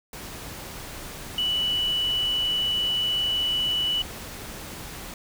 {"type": "tone in noise", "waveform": "sine", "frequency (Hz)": 2960, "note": "F#7", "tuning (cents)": 0, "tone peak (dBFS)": -22, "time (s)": [1.38, 4.02], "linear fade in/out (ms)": 2, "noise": "pink", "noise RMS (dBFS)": -38, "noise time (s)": [0.13, 5.14], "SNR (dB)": 13, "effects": []}